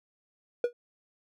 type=tone with exponential decay; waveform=triangle; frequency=482.1 Hz; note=B4; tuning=42 cents flat; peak=-17 dBFS; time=0.64-0.73 s; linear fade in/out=2 ms; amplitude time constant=18 ms; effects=none